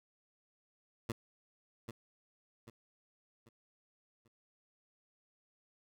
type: tone with echo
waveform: 15% pulse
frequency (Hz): 115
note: A#2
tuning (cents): -23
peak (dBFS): -28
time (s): 1.09-1.12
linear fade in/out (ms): 5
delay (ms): 790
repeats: 4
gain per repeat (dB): -8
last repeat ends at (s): 4.28
effects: none